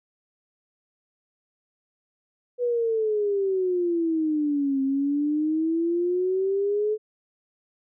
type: exponential two-way sweep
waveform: sine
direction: down then up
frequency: 493.9 to 267.6 to 433.1 Hz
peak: -21 dBFS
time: 2.58-6.98 s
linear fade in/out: 50 ms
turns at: 4.82 s
effects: none